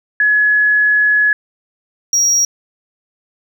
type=tone pair in turn; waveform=sine / triangle; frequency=1694 / 5672 Hz; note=G#6 / F8; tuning=+34 / +26 cents; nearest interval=octave + major sixth; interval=2092 cents; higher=second; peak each=-9 dBFS; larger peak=neither; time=0.2-1.33 / 2.13-2.45 s; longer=first; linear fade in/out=2 ms; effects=none